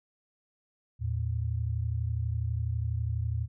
sine tone pair together, 81.06 / 113.2 Hz, E2 / A2, -29 / +50 cents, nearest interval tritone, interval 579 cents, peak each -31 / -30 dBFS, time 0.99-3.48 s, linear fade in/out 50 ms, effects none

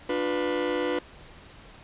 40% pulse chord, B diminished, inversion first, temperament just, 296.3 / 355.6 / 493.9 Hz, D4 / F4 / B4, +15 / +31 / 0 cents, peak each -30 / -30 / -27 dBFS, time 0.09-0.99 s, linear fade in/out 5 ms, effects pink hiss -49 dBFS RMS until 1.83 s + resampled to 8000 Hz

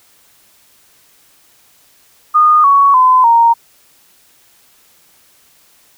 sine tone with pitch steps, 1226 / 1117.8 / 1019.1 / 929.1 Hz, D#6 / C#6 / C6 / A#5, -26 / +14 / -46 / -6 cents, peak -5 dBFS, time 2.34-3.54 s, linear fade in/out 20 ms, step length 300 ms, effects white hiss -50 dBFS RMS until 5.97 s

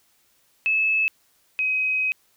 sine tone pair in turn, 2602 / 2529 Hz, E7 / D#7, -23 / +28 cents, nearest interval unison, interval 49 cents, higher first, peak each -18 / -20 dBFS, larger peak first, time 0.66-1.08 / 1.59-2.12 s, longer second, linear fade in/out 0 ms, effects white hiss -63 dBFS RMS until 2.36 s

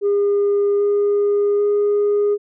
sine tone with pitch steps, 405.4 / 408.5 / 411.5 Hz, G#4 / G#4 / G#4, -42 / -29 / -16 cents, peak -12 dBFS, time 0.01-2.38 s, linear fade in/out 50 ms, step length 790 ms, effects tanh soft clip ceiling -12 dBFS

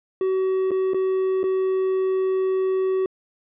triangle tone with dropouts, 378 Hz, F#4, 37 cents sharp, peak -17 dBFS, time 0.21-3.06 s, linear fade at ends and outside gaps 2 ms, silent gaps 0.708-0.715 / 0.935-0.944 / 1.432-1.439 s, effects resampled to 8000 Hz

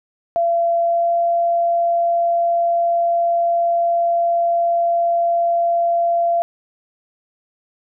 sine tone with pitch glide, 680 to 684.3 Hz, F5 to F5, -46 to -35 cents, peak -14 dBFS, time 0.36-6.42 s, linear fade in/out 0 ms, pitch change +11 cents, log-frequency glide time 0.8-1.13 s, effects none

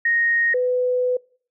sine tone pair in turn, 1864.7 / 499.9 Hz, A#6 / B4, 0 / +21 cents, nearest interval octave + major seventh, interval 2279 cents, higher first, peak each -16 / -17 dBFS, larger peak first, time 0.05-0.54 / 0.54-1.17 s, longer second, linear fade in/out 5 ms, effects noise-tail reverb RT60 0.5 s tail -25 dB re dry

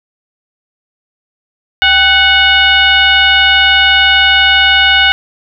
sine tone with frequency modulation, 2207 Hz, C#7, 8 cents flat, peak -5 dBFS, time 1.82-5.12 s, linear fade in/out 0 ms, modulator 713 Hz, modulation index 1.7, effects none

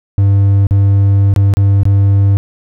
triangle tone with dropouts, 99.2 Hz, G2, 21 cents sharp, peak -4 dBFS, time 0.18-2.37 s, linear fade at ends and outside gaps 0 ms, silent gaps 0.669-0.709 / 1.339-1.362 / 1.538-1.57 / 1.833-1.854 s, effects none

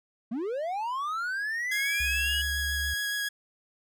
triangle linear sweep, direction up, 207.7 to 2960 Hz, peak -27 dBFS, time 0.31-2.42 s, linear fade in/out 10 ms
sawtooth tone with vibrato, 1661.2 Hz, G#6, in tune, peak -25 dBFS, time 1.71-3.29 s, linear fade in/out 10 ms, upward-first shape sine, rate 7.1 Hz, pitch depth 10 cents each way
sine tone with pitch glide, 66.8 to 69.36 Hz, C2 to C#2, +36 to +2 cents, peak -32 dBFS, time 2-2.94 s, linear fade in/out 5 ms, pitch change +66 cents, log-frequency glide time 2.22-2.41 s
effects none

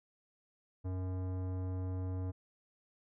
sine tone with tanh clipping, 92.6 Hz, F#2, 2 cents sharp, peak -37 dBFS, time 0.84-2.32 s, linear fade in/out 20 ms, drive 17 dB, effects none

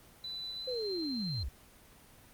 sine tone with pitch glide, 3991 to 4141 Hz, B7 to C8, +17 to -19 cents, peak -38 dBFS, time 0.24-1.43 s, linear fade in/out 2 ms, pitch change +64 cents, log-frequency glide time 0.56-0.81 s
sine linear sweep, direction down, 523.3 to 47.62 Hz, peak -34 dBFS, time 0.67-1.49 s, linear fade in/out 10 ms
effects pink hiss -58 dBFS RMS until 2.33 s + Opus 24 kbps

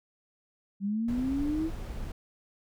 sine linear sweep, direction up, 192.6 to 329.8 Hz, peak -27 dBFS, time 0.8-1.71 s, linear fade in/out 50 ms
brown noise, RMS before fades -37 dBFS, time 1.08-2.12 s, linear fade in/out 5 ms
effects none

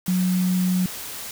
sine tone in noise, 182.9 Hz, F#3, 20 cents flat, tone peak -18 dBFS, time 0.08-0.86 s, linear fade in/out 2 ms, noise white, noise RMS -34 dBFS, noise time 0.06-1.31 s, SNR +13 dB, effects none

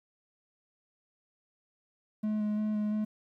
triangle tone with vibrato, 212.1 Hz, G#3, 37 cents sharp, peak -26 dBFS, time 2.23-3.05 s, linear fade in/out 10 ms, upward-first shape square, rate 2.9 Hz, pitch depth 12 cents each way, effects 11-bit

